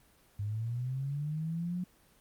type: linear sweep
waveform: sine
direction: up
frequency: 100 to 182.1 Hz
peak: -32 dBFS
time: 0.39-1.84 s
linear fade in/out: 5 ms
effects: pink hiss -64 dBFS RMS until 2.2 s + Opus 24 kbps